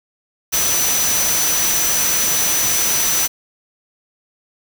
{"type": "tone in noise", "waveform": "sine", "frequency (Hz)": 5970, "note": "F#8", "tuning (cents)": 15, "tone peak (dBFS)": -18, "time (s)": [0.52, 3.28], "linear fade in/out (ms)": 20, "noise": "white", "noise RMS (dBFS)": -19, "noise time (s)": [0.52, 3.28], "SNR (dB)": -2, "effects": []}